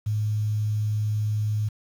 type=tone with quantisation; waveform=sine; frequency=106.5 Hz; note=G#2; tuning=44 cents sharp; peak=-22 dBFS; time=0.06-1.69 s; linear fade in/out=10 ms; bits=8; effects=none